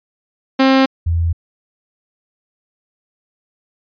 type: tone pair in turn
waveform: sawtooth / sine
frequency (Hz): 266.1 / 83.82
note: C4 / E2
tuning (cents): +29 / +29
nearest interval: octave + minor sixth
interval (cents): 2000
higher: first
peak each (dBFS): -5 / -13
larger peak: first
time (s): 0.59-0.86 / 1.06-1.33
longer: neither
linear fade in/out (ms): 10
effects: resampled to 11025 Hz